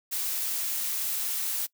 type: noise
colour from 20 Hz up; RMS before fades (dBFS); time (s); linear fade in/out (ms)
blue; -30; 0.11-1.67; 20
effects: noise-tail reverb RT60 0.1 s tail -22 dB re dry